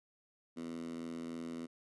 10% pulse tone with high-pass filter, 83.2 Hz, E2, 17 cents sharp, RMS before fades -43 dBFS, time 0.56-1.67 s, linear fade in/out 20 ms, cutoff 240 Hz, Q 3.9, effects resampled to 24000 Hz

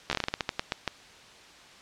slowing click train, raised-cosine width 0.2 ms, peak -9 dBFS, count 14, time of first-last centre 0.1-0.877 s, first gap 13 ms, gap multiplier 1.23, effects white hiss -51 dBFS RMS until 1.81 s + low-pass 5000 Hz 12 dB/octave

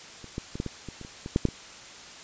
clicks, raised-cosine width 3 ms, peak -30 / -18 / -22 / -15 / -19 / -24 / -28 / -29 / -22 / -8 / -8 / -23 dBFS, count 12, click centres 0.243 / 0.381 / 0.555 / 0.601 / 0.663 / 0.887 / 1.013 / 1.049 / 1.261 / 1.361 / 1.453 / 1.487 s, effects white hiss -45 dBFS RMS until 2.23 s + resampled to 16000 Hz

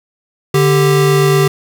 square tone pair together, 146.83 / 392 Hz, D3 / G4, 0 / 0 cents, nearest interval octave + perfect fourth, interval 1700 cents, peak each -12 dBFS, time 0.54-1.48 s, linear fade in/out 5 ms, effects none

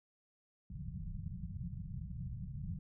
white low-pass noise, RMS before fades -43 dBFS, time 0.7-2.79 s, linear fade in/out 5 ms, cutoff 190 Hz, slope 96 dB/octave, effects none

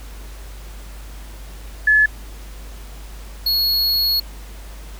sine / square tone pair in turn, 1717 / 4334 Hz, A6 / C#8, -43 / -40 cents, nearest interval octave + major third, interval 1603 cents, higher second, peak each -10 / -16 dBFS, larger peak first, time 1.87-2.06 / 3.46-4.2 s, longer second, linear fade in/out 5 ms, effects added 50 Hz sine -33 dBFS peak until 4.99 s + pink hiss -43 dBFS RMS until 4.99 s

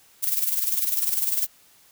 violet noise with tremolo, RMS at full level -22 dBFS, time 0.22-1.47 s, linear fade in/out 20 ms, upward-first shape square, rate 20 Hz, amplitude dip 55%, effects white hiss -56 dBFS RMS until 1.91 s

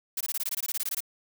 blue noise bursts, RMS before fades -30 dBFS, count 15, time 0.17-1.005 s, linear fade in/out 5 ms, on 37 ms, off 20 ms, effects none

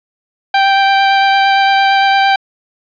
sawtooth tone with vibrato, 784 Hz, G5, in tune, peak -4 dBFS, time 0.54-2.36 s, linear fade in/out 5 ms, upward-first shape sine, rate 8.8 Hz, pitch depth 9 cents each way, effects resampled to 11025 Hz + 7-bit

